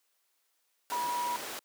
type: tone in noise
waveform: sine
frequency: 970 Hz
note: B5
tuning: 31 cents flat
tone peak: -30 dBFS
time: 0.92-1.36 s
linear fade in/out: 0 ms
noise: pink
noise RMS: -38 dBFS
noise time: 0.9-1.59 s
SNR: +5 dB
effects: white hiss -75 dBFS RMS until 1.64 s + high-pass 400 Hz 12 dB/octave